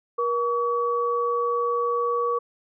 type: tone pair together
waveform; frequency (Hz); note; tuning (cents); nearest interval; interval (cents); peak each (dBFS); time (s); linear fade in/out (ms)
sine; 477.2 / 1135; A#4 / C#6; +41 / +41; octave + minor third; 1500; -24; 0.18-2.39; 10
effects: none